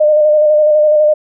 sine tone with vibrato, 606 Hz, D#5, 46 cents flat, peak -6 dBFS, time 0-1.14 s, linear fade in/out 10 ms, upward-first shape square, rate 12 Hz, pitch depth 21 cents each way, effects none

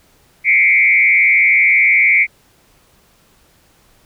sine tone with frequency modulation, 2217 Hz, C#7, in tune, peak -8 dBFS, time 0.44-2.27 s, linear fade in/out 50 ms, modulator 119 Hz, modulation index 1.3, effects pink hiss -53 dBFS RMS until 4.05 s

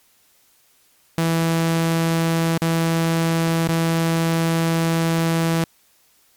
sawtooth tone with dropouts, 164.81 Hz, E3, in tune, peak -13 dBFS, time 1.18-5.64 s, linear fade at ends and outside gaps 0 ms, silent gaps 2.577-2.619 / 3.675-3.689 s, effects white hiss -58 dBFS RMS until 6.36 s + MP3 96 kbps

